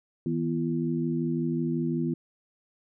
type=tone cluster; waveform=sine; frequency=160.9 / 246.4 / 339.3 Hz; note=E3 / B3 / F4; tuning=-42 / -4 / -50 cents; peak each=-29 / -29 / -31 dBFS; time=0.26-2.14 s; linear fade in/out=2 ms; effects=none